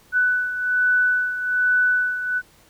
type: beating tone pair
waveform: sine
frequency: 1491 / 1492.2 Hz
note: F#6 / F#6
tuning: +13 / +14 cents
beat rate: 1.2 Hz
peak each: -18 / -24 dBFS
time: 0.12-2.42 s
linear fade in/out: 50 ms
effects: pink hiss -54 dBFS RMS until 2.69 s